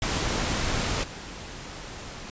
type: noise with level steps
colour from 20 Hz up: pink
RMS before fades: -27 / -39 dBFS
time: 0.02-2.3 s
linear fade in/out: 2 ms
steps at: 1.03 s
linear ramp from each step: 10 ms
effects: resampled to 16000 Hz